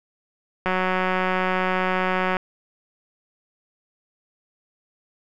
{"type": "click train", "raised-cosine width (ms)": 0.5, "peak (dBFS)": -8, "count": 317, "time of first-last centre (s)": [0.66, 2.368], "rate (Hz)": 185, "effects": []}